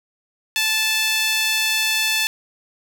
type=tone with high-pass filter; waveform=sawtooth; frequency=876 Hz; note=A5; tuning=8 cents flat; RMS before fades=-20 dBFS; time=0.56-2.27 s; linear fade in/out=0 ms; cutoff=2700 Hz; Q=1.6; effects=8-bit